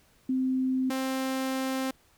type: tone pair in turn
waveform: sine / sawtooth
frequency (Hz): 259.7 / 263.6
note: C4 / C4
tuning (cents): -13 / +13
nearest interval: unison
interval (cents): 26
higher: second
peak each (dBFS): -24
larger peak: neither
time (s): 0.29-0.9 / 0.9-1.91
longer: second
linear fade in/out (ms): 5
effects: pink hiss -63 dBFS RMS until 2.17 s